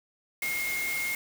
sine tone in noise, 2143 Hz, C7, 41 cents sharp, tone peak -29 dBFS, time 0.42-1.15 s, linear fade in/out 2 ms, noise white, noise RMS -36 dBFS, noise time 0.42-1.15 s, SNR +4 dB, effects none

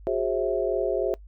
sine tone cluster, 369.8 / 412.9 / 535 / 656 Hz, F#4 / G#4 / C5 / E5, -1 / -10 / +38 / -9 cents, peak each -28 dBFS, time 0.07-1.14 s, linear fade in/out 0 ms, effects noise-tail reverb RT60 0.1 s tail -23 dB re dry + added 50 Hz sine -43 dBFS peak until 1.27 s

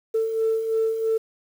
sine beating tone pair, 443.6 / 446.6 Hz, A4 / A4, +14 / +26 cents, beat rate 3 Hz, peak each -28 / -20 dBFS, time 0.14-1.18 s, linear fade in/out 10 ms, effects tanh soft clip ceiling -15 dBFS + 8-bit

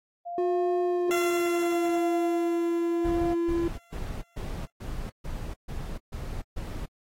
sine tone with tremolo, 695 Hz, F5, 9 cents flat, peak -29 dBFS, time 0.25-3.35 s, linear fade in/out 20 ms, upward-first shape sine, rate 0.69 Hz, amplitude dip 85%
triangle tone with pitch glide, 359.1 to 338.9 Hz, F4 to E4, +48 to +48 cents, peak -22 dBFS, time 0.38-3.68 s, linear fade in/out 2 ms, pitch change -100 cents, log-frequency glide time 0.81-1.92 s
15% pulse tone with exponential decay, 685 Hz, F5, 34 cents flat, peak -21 dBFS, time 1.11-4.7 s, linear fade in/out 0 ms, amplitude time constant 780 ms
brown noise bursts, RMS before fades -34 dBFS, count 9, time 3.04-6.86 s, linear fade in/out 10 ms, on 300 ms, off 140 ms
effects AAC 48 kbps

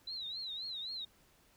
sine tone with vibrato, 3958 Hz, B7, 3 cents sharp, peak -39 dBFS, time 0.07-1.05 s, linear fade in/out 5 ms, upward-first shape triangle, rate 3.8 Hz, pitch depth 160 cents each way, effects pink hiss -67 dBFS RMS until 1.56 s

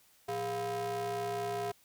square ring-modulated tone, 146.83 Hz, D3, in tune, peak -31 dBFS, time 0.28-1.72 s, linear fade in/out 10 ms, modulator 555 Hz, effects white hiss -65 dBFS RMS until 1.84 s

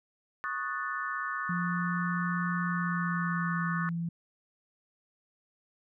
sine chord, D# half-diminished seventh, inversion third, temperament equal, 1108.7 / 1244.5 / 1480 / 1760 Hz, C#6 / D#6 / F#6 / A6, 0 / 0 / 0 / 0 cents, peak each -37 dBFS, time 0.44-3.89 s, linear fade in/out 0 ms
sine tone with pitch glide, 174.3 to 168.65 Hz, F3 to E3, -3 to +40 cents, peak -30 dBFS, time 1.49-4.09 s, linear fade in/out 5 ms, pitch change -57 cents, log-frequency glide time 2.64-3.74 s
effects none

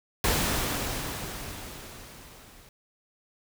pink noise with level ramp, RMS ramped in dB -24 to -53 dBFS, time 0.24-2.69 s, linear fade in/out 2 ms, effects none

